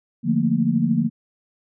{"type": "chord", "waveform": "sine", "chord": "Bb major seventh", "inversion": "first", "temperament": "equal", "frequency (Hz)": [146.83, 174.61, 220, 233.1], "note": ["D3", "F3", "A3", "Bb3"], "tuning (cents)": [0, 0, 0, 0], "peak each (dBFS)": [-25, -23, -23, -20], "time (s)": [0.23, 1.1], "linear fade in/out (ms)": 50, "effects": []}